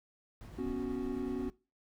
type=noise with tremolo; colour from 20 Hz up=brown; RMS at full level=-46 dBFS; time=0.41-1.5 s; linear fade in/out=0 ms; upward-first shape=sine; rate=8.2 Hz; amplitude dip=25%
type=chord; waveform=triangle; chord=B suspended second; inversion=none; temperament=equal; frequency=246.9 / 277.2 / 370 Hz; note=B3 / C#4 / F#4; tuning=0 / 0 / 0 cents; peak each=-36 dBFS; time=0.58-1.5 s; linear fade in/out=10 ms
effects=noise-tail reverb RT60 0.3 s tail -20 dB re dry